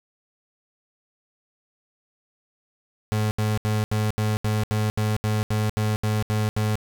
35% pulse tone bursts, 107.2 Hz, A2, 45 cents flat, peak -19 dBFS, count 14, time 3.12-6.755 s, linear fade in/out 0 ms, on 190 ms, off 75 ms, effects 10-bit

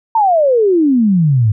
sine exponential sweep, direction down, 927 to 101.3 Hz, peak -8 dBFS, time 0.15-1.52 s, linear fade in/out 5 ms, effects none

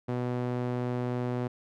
sawtooth tone with band-pass filter, 123.47 Hz, B2, in tune, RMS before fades -31 dBFS, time 0.08-1.48 s, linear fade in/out 10 ms, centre 370 Hz, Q 0.59, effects none

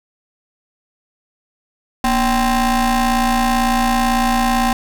30% pulse ring-modulated tone, 267.5 Hz, C4, 38 cents sharp, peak -8 dBFS, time 2.04-4.73 s, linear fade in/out 2 ms, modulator 506 Hz, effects none

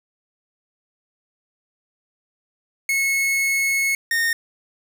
45% pulse tone pair in turn, 2187 / 1839 Hz, C#7 / A#6, -24 / -24 cents, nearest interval minor third, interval 300 cents, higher first, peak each -18 dBFS, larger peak neither, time 2.89-3.95 / 4.11-4.33 s, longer first, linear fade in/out 2 ms, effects none

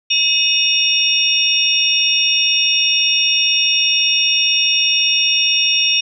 sine tone cluster, 2545 / 2881 / 3621 / 5570 Hz, D#7 / F#7 / A7 / F8, +39 / -47 / +49 / -5 cents, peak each -18 dBFS, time 0.1-6.01 s, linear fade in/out 10 ms, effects none

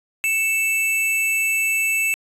square tone pair together, 2222 / 2645 Hz, C#7 / E7, +4 / +5 cents, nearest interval minor third, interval 301 cents, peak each -28 / -19 dBFS, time 0.24-2.14 s, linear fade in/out 0 ms, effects resampled to 32000 Hz

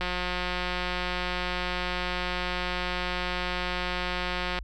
click train, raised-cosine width 0.3 ms, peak -14 dBFS, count 825, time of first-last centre 0.01-4.588 s, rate 180 Hz, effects added 50 Hz sine -36 dBFS peak until 4.63 s

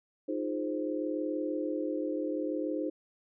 sine chord, F minor seventh, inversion third, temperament equal with one note detuned, 308.6 / 349.2 / 415.3 / 523.3 Hz, Eb4 / F4 / Ab4 / C5, -14 / 0 / 0 / 0 cents, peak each -33 / -38 / -39 / -36 dBFS, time 0.28-2.9 s, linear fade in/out 10 ms, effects none

